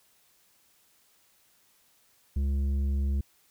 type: tone with tanh clipping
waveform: sine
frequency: 69.3 Hz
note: C#2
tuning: in tune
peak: -26 dBFS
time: 2.36-3.21 s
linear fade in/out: 5 ms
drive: 8 dB
effects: white hiss -65 dBFS RMS until 3.5 s